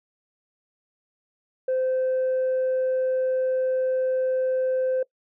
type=tone; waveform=sine; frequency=517 Hz; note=C5; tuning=21 cents flat; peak=-19 dBFS; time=1.68-5.03 s; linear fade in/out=5 ms; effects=noise-tail reverb RT60 0.1 s tail -23 dB re dry + tanh soft clip ceiling -19 dBFS